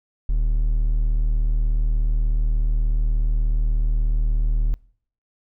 triangle tone, 38.3 Hz, D#1, 27 cents flat, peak -15 dBFS, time 0.29-4.74 s, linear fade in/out 0 ms, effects noise-tail reverb RT60 0.6 s tail -24 dB re dry

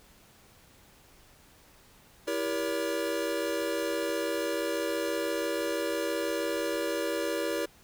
square chord, E diminished seventh, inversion none, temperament just, 329.6 / 395.6 / 474.7 / 569.6 Hz, E4 / G4 / Bb4 / Db5, 0 / +16 / +31 / +47 cents, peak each -35 / -37 / -35 / -34 dBFS, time 2.27-7.66 s, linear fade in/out 10 ms, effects pink hiss -58 dBFS RMS until 7.83 s

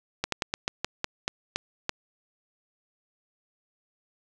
slowing click train, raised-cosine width 0.2 ms, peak -9 dBFS, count 10, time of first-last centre 0.24-1.894 s, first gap 83 ms, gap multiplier 1.19, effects none

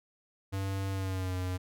square tone with pitch glide, 97.1 to 91.65 Hz, G2 to F#2, -16 to -16 cents, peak -32 dBFS, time 0.52-1.58 s, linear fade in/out 20 ms, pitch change -100 cents, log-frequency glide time 0.91-1.35 s, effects none

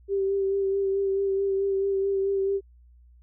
sine tone with vibrato, 391.6 Hz, G4, 2 cents flat, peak -22 dBFS, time 0.08-2.61 s, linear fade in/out 50 ms, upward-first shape sine, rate 4.6 Hz, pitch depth 22 cents each way, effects added 60 Hz sine -51 dBFS peak until 3.22 s

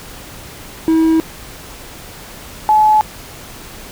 triangle / sine tone pair in turn, 322.4 / 857.2 Hz, E4 / A5, -38 / -45 cents, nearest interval octave + perfect fourth, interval 1693 cents, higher second, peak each -7 dBFS, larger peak neither, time 0.88-1.2 / 2.69-3.01 s, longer neither, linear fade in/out 0 ms, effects pink hiss -34 dBFS RMS until 3.91 s

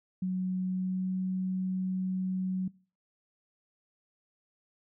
sine tone with pitch glide, 185 to 186.39 Hz, F#3 to F#3, 0 to +13 cents, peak -28 dBFS, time 0.22-2.68 s, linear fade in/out 5 ms, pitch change +13 cents, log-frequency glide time 0.65-1.14 s, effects noise-tail reverb RT60 0.4 s tail -23 dB re dry

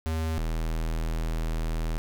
square tone pair in turn, 80.2 / 40.32 Hz, E2 / E1, -47 / -38 cents, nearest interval octave, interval 1191 cents, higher first, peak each -27 dBFS, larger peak neither, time 0.06-0.38 / 0.38-1.98 s, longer second, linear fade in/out 0 ms, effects none

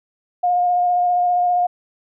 sine tone with vibrato, 713 Hz, F5, 36 cents sharp, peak -14 dBFS, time 0.43-1.67 s, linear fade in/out 10 ms, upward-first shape square, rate 15 Hz, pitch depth 11 cents each way, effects none

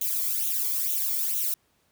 violet noise with flanger, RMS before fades -27 dBFS, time 0.01-1.54 s, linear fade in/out 2 ms, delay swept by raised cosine 0.3 to 0.93 ms, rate 2.2 Hz, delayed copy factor +0.75, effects pink hiss -68 dBFS RMS until 1.91 s + high-pass 60 Hz 12 dB/octave

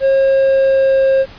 triangle tone with pitch glide, 540 to 535.3 Hz, C#5 to C5, -45 to +39 cents, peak -7 dBFS, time 0-1.26 s, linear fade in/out 50 ms, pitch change -16 cents, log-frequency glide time 0.13-1.15 s, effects pink hiss -38 dBFS RMS until 1.38 s + resampled to 11025 Hz

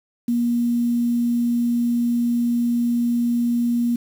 sine tone with quantisation, 238 Hz, A#3, 36 cents sharp, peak -17 dBFS, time 0.28-3.96 s, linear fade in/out 5 ms, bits 7, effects none

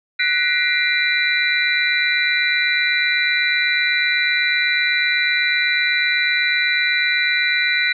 sine tone cluster, 1488 / 1924 / 2072 / 2372 / 3964 Hz, F#6 / B6 / C7 / D7 / B7, +9 / -46 / -17 / +17 / +6 cents, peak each -22 dBFS, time 0.19-7.93 s, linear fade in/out 10 ms, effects none

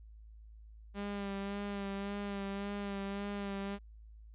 sawtooth tone with vibrato, 200 Hz, G3, 35 cents sharp, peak -33 dBFS, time 0.94-3.79 s, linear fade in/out 50 ms, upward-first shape sine, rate 1.8 Hz, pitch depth 26 cents each way, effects added 54 Hz sine -51 dBFS peak until 4.34 s + resampled to 8000 Hz

